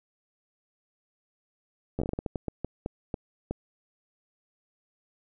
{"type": "slowing click train", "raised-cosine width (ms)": 2, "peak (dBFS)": -17, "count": 15, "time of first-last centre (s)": [1.99, 3.51], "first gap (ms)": 11, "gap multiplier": 1.31, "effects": []}